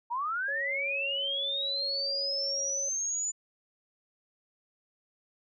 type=linear sweep; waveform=sine; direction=up; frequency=914 to 7040 Hz; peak=-29 dBFS; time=0.1-3.32 s; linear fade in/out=20 ms
type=tone with tremolo; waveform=sine; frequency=554.4 Hz; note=C#5; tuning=in tune; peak=-37 dBFS; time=0.48-2.89 s; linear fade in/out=5 ms; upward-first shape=sine; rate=0.67 Hz; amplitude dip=35%
effects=none